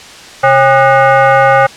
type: tone with frequency modulation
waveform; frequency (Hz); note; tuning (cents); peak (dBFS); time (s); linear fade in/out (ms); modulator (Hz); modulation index
sine; 130.1; C3; -9; -4; 0.43-1.67; 10; 674; 2.1
effects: white hiss -32 dBFS RMS until 1.76 s + low-pass 6000 Hz 12 dB/octave